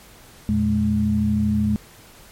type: tone cluster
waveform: sine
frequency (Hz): 85.5 / 118.3 / 211.5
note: F2 / A#2 / G#3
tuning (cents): -36 / +26 / +32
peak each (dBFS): -24 / -26 / -18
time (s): 0.49-1.76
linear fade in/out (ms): 0
effects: pink hiss -47 dBFS RMS until 2.31 s + MP3 64 kbps